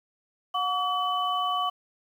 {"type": "tone cluster", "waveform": "sine", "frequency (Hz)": [727, 1140, 3003], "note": ["F#5", "C#6", "F#7"], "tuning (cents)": [-31, 48, 25], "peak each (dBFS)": [-30, -26, -33], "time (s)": [0.54, 1.7], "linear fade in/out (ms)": 10, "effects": ["9-bit"]}